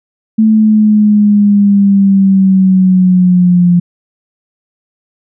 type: exponential sweep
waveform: sine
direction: down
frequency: 220 to 174.61 Hz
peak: -4 dBFS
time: 0.38-3.8 s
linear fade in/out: 10 ms
effects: none